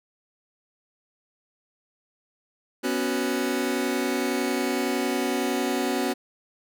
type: chord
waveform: sawtooth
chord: B suspended second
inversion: none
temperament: just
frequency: 246.9 / 277.8 / 370.4 Hz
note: B3 / C#4 / F#4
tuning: 0 / +4 / +2 cents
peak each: -24 dBFS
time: 2.83-6.14 s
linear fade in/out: 20 ms
effects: none